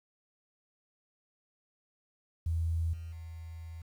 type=tone with level steps; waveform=sine; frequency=82.41 Hz; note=E2; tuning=in tune; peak=-28 / -39 / -41 dBFS; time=2.46-3.82 s; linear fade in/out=5 ms; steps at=2.93 / 3.12 s; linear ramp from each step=5 ms; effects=10-bit